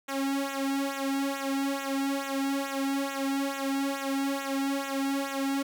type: tone with flanger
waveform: sawtooth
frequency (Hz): 274.4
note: C#4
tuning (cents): -17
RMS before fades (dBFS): -30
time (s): 0.08-5.63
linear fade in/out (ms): 10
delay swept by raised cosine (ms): 0.2 to 2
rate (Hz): 2.3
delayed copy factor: -1
effects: none